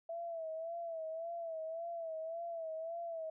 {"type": "tone with vibrato", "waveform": "sine", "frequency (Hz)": 659.3, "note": "E5", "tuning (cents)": 0, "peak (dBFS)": -39, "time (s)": [0.09, 3.3], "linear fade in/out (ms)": 5, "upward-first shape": "sine", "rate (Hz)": 1.8, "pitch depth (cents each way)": 61, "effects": []}